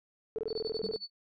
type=tone bursts; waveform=sine; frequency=440 Hz; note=A4; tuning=in tune; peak=-30 dBFS; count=13; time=0.36-0.961 s; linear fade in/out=0 ms; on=25 ms; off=23 ms
type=tone with tremolo; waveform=sine; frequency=4465 Hz; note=C#8; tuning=12 cents sharp; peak=-36 dBFS; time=0.47-1.1 s; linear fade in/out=50 ms; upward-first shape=sine; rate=11 Hz; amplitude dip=95%
type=tone with exponential decay; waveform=sine; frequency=196 Hz; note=G3; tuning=in tune; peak=-35 dBFS; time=0.83-1.05 s; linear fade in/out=5 ms; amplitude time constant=46 ms
effects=tanh soft clip ceiling -22 dBFS